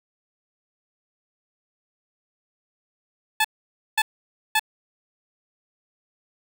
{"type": "tone bursts", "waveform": "15% pulse", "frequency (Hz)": 869, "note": "A5", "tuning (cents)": -22, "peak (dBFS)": -11, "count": 3, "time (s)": [3.4, 4.595], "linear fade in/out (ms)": 5, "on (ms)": 45, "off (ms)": 530, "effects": []}